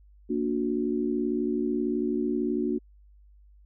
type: chord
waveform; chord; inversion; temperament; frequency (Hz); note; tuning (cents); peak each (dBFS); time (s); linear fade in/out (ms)
sine; Bb augmented; none; just; 233.1 / 291.4 / 364.2; Bb3 / D4 / F#4; 0 / -13 / -27; -29; 0.29-2.79; 20
effects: added 50 Hz sine -52 dBFS peak until 3.65 s